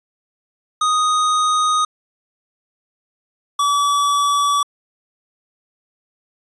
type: tone pair in turn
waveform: square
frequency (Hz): 1244.5 / 1147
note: D#6 / D6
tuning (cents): 0 / -41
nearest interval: minor second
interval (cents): 141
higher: first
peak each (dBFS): -15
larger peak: neither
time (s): 0.81-1.85 / 3.59-4.63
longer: neither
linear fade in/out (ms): 5
effects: resampled to 22050 Hz